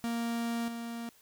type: tone with level steps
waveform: 45% pulse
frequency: 233.1 Hz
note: A#3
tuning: in tune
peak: -31 / -37 dBFS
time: 0.04-1.09 s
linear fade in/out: 0 ms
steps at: 0.68 s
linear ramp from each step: 2 ms
effects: white hiss -62 dBFS RMS until 1.21 s